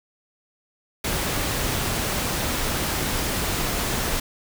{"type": "noise", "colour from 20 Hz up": "pink", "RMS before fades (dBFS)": -25, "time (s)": [1.04, 4.2], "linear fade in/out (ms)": 5, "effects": []}